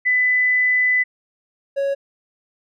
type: tone pair in turn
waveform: sine / triangle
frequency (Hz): 2000 / 554.5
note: B6 / C#5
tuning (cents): +21 / 0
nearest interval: octave + minor seventh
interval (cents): 2221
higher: first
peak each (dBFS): -14 / -16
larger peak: first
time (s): 0.05-1.04 / 1.76-1.95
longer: first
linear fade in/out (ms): 20
effects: none